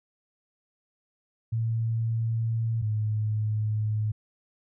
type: tone pair in turn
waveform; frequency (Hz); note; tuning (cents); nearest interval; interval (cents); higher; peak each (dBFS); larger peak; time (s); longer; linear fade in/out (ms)
sine; 113.7 / 107.43; A#2 / A2; -43 / -41; minor second; 98; first; -24; neither; 1.52-2.82 / 2.82-4.12; neither; 10
effects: none